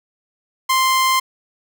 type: tone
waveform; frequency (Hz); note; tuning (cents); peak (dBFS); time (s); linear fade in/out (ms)
sawtooth; 1046.5; C6; 0; -10; 0.69-1.2; 10
effects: none